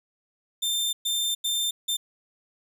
sawtooth tone bursts at uneven times, 3587 Hz, A7, 33 cents sharp, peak -21 dBFS, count 4, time 0.62-0.93 / 1.05-1.35 / 1.44-1.71 / 1.88-1.97 s, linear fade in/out 10 ms, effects none

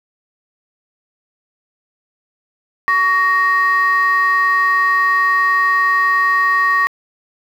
sine tone pair together, 1127.6 / 1864.7 Hz, C#6 / A#6, +29 / 0 cents, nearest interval major sixth, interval 871 cents, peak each -13 dBFS, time 2.88-6.87 s, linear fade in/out 0 ms, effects tanh soft clip ceiling -6 dBFS + 7-bit

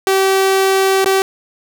sawtooth tone with dropouts, 385.1 Hz, G4, 31 cents flat, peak -7 dBFS, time 0.07-1.22 s, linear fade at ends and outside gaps 1 ms, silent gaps 1.045-1.059 s, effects none

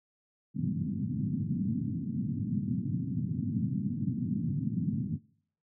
white band-pass noise, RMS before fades -32 dBFS, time 0.54-5.19 s, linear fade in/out 50 ms, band 100 to 250 Hz, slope 48 dB/octave, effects noise-tail reverb RT60 0.6 s tail -22 dB re dry

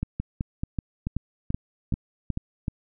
two click trains, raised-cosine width 5 ms, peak -15 / -14 dBFS, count 6 / 8, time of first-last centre 0.2-2.374 / 0.03-2.682 s, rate 2.3 / 2.64 Hz, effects none

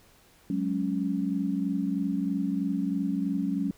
sine chord, F# suspended second, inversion none, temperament just, 185 / 208.1 / 277.5 Hz, F#3 / G#3 / C#4, 0 / +4 / +2 cents, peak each -30 / -31 / -29 dBFS, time 0.5-3.71 s, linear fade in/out 2 ms, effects pink hiss -59 dBFS RMS until 3.77 s

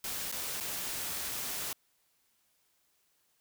white noise with dropouts, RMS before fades -37 dBFS, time 0.04-1.73 s, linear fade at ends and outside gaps 2 ms, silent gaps 0.316-0.323 / 0.602-0.607 s, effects white hiss -73 dBFS RMS until 3.4 s

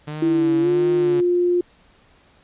sawtooth tone with vibrato, 148.4 Hz, D3, 18 cents sharp, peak -24 dBFS, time 0.07-1.21 s, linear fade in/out 10 ms, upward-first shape sine, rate 1.5 Hz, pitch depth 71 cents each way
sine tone with pitch glide, 329.6 to 353.3 Hz, E4 to F4, 0 to +20 cents, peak -15 dBFS, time 0.22-1.61 s, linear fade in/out 5 ms, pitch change +120 cents, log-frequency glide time 0.6-0.68 s
effects pink hiss -55 dBFS RMS until 2.43 s + resampled to 8000 Hz

